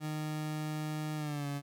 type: tone with pitch glide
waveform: 30% pulse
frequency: 153.4 to 142.3 Hz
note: D#3 to C#3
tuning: -24 to +46 cents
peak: -32 dBFS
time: 0-1.62 s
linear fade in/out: 50 ms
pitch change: -130 cents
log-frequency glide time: 1.16-1.47 s
effects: none